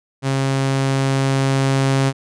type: tone with level ramp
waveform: sawtooth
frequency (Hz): 135.2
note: C#3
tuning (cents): -43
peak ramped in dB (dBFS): -13 to -10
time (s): 0.22-2.13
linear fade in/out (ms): 50
effects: resampled to 22050 Hz